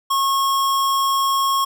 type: tone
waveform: square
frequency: 1090 Hz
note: C#6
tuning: 29 cents flat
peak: -17 dBFS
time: 0.1-1.65 s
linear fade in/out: 10 ms
effects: none